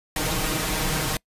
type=noise with comb filter; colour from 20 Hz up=pink; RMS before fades=-25 dBFS; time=0.16-1.17 s; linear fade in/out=2 ms; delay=6.4 ms; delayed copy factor=+0.75; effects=noise-tail reverb RT60 0.1 s tail -25 dB re dry + resampled to 32000 Hz